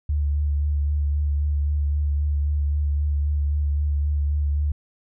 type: tone with vibrato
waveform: sine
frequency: 73 Hz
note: D2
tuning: 10 cents flat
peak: -19 dBFS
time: 0.09-4.72 s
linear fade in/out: 5 ms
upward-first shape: sine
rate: 3.8 Hz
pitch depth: 24 cents each way
effects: none